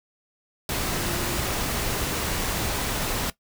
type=tone in noise; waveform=sine; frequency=349.2 Hz; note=F4; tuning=in tune; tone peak=-35 dBFS; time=0.94-1.41 s; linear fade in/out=2 ms; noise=pink; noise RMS=-27 dBFS; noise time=0.69-3.3 s; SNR=-11 dB; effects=noise-tail reverb RT60 0.1 s tail -17 dB re dry